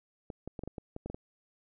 clicks, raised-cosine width 2 ms, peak -26 dBFS, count 10, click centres 0.302 / 0.476 / 0.592 / 0.636 / 0.676 / 0.782 / 0.964 / 1.06 / 1.1 / 1.145 s, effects none

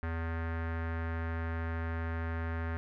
square tone with low-pass filter, 82.41 Hz, E2, in tune, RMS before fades -35 dBFS, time 0.03-2.77 s, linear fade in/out 0 ms, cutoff 1700 Hz, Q 3.2, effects none

